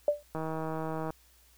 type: tone with exponential decay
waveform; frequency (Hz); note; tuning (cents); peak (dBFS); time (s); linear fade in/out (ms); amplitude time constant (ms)
sine; 587.3; D5; 0; -18; 0.08-0.23; 2; 32
type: click train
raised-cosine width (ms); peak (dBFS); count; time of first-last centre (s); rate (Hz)
1; -22; 121; 0.35-1.105; 159
effects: added 60 Hz sine -63 dBFS peak until 1.57 s + white hiss -63 dBFS RMS until 1.57 s